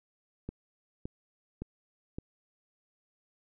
click train, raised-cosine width 3 ms, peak -24 dBFS, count 4, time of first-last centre 0.49-2.185 s, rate 1.77 Hz, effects none

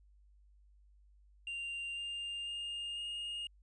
triangle tone with pitch steps, 2782 / 2803 / 2824 / 2845 Hz, F7 / F7 / F7 / F7, -7 / +6 / +19 / +31 cents, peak -37 dBFS, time 1.47-3.47 s, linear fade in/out 2 ms, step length 500 ms, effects added 50 Hz sine -61 dBFS peak until 3.62 s + resampled to 22050 Hz

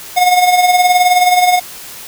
square tone with tremolo, 723 Hz, F#5, 40 cents flat, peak -6 dBFS, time 0.16-1.6 s, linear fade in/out 20 ms, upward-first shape sine, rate 19 Hz, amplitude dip 55%, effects white hiss -31 dBFS RMS until 2.07 s

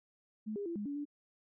sine tone with pitch steps, 215.3 / 405.4 / 338.6 / 206.7 / 285.2 / 290.9 Hz, A3 / G#4 / E4 / G#3 / C#4 / D4, -37 / -42 / +46 / -8 / +49 / -16 cents, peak -36 dBFS, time 0.46-1.054 s, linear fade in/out 20 ms, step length 99 ms, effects none

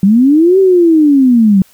sine linear two-way sweep, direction up then down, 185 to 390 to 185 Hz, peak -4 dBFS, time 0.03-1.62 s, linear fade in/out 2 ms, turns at 0.59 s, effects white hiss -47 dBFS RMS until 1.73 s

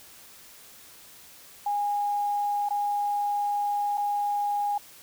sine tone with dropouts, 820 Hz, G#5, 22 cents flat, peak -24 dBFS, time 1.66-4.78 s, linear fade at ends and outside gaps 5 ms, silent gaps 2.689-2.705 / 3.974-3.978 s, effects white hiss -50 dBFS RMS until 5.02 s

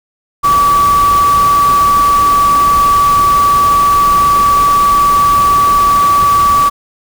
sine tone in noise, 1148 Hz, D6, 40 cents flat, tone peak -6 dBFS, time 0.43-6.7 s, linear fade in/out 20 ms, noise pink, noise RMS -21 dBFS, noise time 0.43-6.7 s, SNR +12 dB, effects none

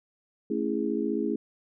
sine chord, A major seventh, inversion none, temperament just, 220 / 275 / 330 / 412.5 Hz, A3 / C#4 / E4 / G#4, 0 / -14 / +2 / -12 cents, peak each -31 dBFS, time 0.5-1.36 s, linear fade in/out 5 ms, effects none

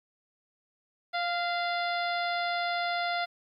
harmonic tone with a mistuned harmonic, 698.5 Hz, F5, in tune, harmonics 1 / 2 / 3 / 4 / 5 / 6 / 7, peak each -30 / -34 / -36 / -46 / -39 / -42 / -45 dBFS, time 1.13-3.26 s, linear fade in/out 20 ms, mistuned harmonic 3, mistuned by -28 cents, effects 11-bit

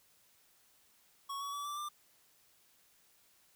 square tone with pitch steps, 1108.7 / 1128.1 / 1147.8 / 1167.9 / 1188.3 Hz, C#6 / C#6 / D6 / D6 / D6, 0 / +30 / -40 / -10 / +20 cents, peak -39 dBFS, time 1.29-1.89 s, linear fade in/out 10 ms, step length 120 ms, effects white hiss -68 dBFS RMS until 3.55 s

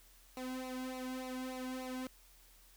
sawtooth tone with flanger, 256.7 Hz, C4, 33 cents flat, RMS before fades -42 dBFS, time 0.37-2.07 s, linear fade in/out 0 ms, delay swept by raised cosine 0.6 to 1.7 ms, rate 3.4 Hz, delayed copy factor -0.9, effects added 42 Hz sine -63 dBFS peak until 2.76 s + white hiss -64 dBFS RMS until 2.76 s

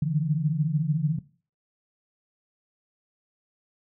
sine tone cluster, 144.6 / 151.3 / 164.9 Hz, D3 / D#3 / E3, -27 / -48 / +1 cents, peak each -25 / -28 / -27 dBFS, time 0.02-1.19 s, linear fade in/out 5 ms, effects noise-tail reverb RT60 0.4 s tail -18 dB re dry

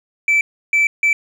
sine tone bursts at uneven times, 2321 Hz, D7, 21 cents flat, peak -9 dBFS, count 3, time 0.28-0.41 / 0.73-0.87 / 1.03-1.13 s, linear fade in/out 2 ms, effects tanh soft clip ceiling -10 dBFS + 8-bit

